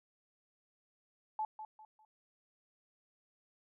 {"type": "tone with echo", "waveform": "sine", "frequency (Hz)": 865, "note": "A5", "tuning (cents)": -30, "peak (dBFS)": -33, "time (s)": [1.39, 1.45], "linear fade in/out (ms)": 2, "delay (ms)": 200, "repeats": 3, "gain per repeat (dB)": -10, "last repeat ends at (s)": 2.05, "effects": []}